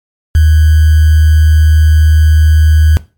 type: tone with sample-and-hold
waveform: sine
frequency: 77.78 Hz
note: D#2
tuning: in tune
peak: -3 dBFS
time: 0.35-2.97 s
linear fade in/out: 0 ms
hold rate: 1575 Hz
effects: noise-tail reverb RT60 0.3 s tail -17 dB re dry + MP3 96 kbps